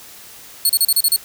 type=tone bursts; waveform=5% pulse; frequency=4352 Hz; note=C#8; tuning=33 cents flat; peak=-5 dBFS; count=7; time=0.65-1.162 s; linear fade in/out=2 ms; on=44 ms; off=34 ms; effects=white hiss -40 dBFS RMS until 1.24 s